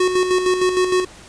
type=tone with tremolo; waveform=square; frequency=367.2 Hz; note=F#4; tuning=13 cents flat; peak=-14 dBFS; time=0-1.05 s; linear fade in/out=5 ms; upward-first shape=square; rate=6.5 Hz; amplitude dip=50%; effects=pink hiss -42 dBFS RMS until 1.28 s + resampled to 22050 Hz